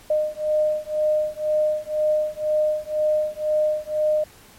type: beating tone pair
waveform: sine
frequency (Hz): 610 / 612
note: D#5 / D#5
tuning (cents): -34 / -29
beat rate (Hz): 2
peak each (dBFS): -22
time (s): 0.1-4.24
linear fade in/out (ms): 5
effects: pink hiss -49 dBFS RMS until 4.58 s + MP3 64 kbps